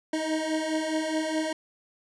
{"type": "beating tone pair", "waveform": "25% pulse", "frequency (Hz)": [311.1, 315.9], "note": ["D#4", "D#4"], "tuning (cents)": [0, 26], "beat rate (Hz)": 4.8, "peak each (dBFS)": [-28, -24], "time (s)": [0.13, 1.53], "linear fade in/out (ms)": 5, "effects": ["resampled to 22050 Hz"]}